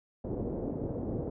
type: low-pass noise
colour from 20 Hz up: white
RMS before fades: -35 dBFS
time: 0.24-1.3 s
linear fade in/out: 5 ms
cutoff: 480 Hz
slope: 24 dB/octave
effects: none